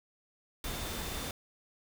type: tone in noise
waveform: sine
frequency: 3571 Hz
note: A7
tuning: 25 cents sharp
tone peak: -48 dBFS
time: 0.64-1.31 s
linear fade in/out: 2 ms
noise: pink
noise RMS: -38 dBFS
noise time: 0.64-1.31 s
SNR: -13 dB
effects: none